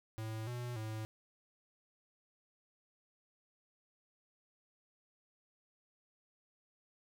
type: tone with pitch steps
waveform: square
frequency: 110.3 / 122 / 109.4 Hz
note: A2 / B2 / A2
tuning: +5 / -21 / -9 cents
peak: -40 dBFS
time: 0.18-1.05 s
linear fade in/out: 0 ms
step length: 290 ms
effects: none